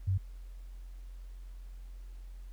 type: tone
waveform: sine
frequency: 95 Hz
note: F#2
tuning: 46 cents sharp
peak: -26 dBFS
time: 0.07-0.18 s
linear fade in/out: 10 ms
effects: added 44 Hz sine -43 dBFS peak until 2.52 s + pink hiss -67 dBFS RMS until 2.52 s